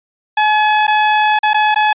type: tone with dropouts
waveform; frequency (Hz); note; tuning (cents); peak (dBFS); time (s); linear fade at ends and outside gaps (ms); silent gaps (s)
sawtooth; 851; G#5; +42; -6; 0.37-1.93; 5; 0.869-0.878 / 1.39-1.431 / 1.534-1.543 / 1.745-1.759
effects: resampled to 8000 Hz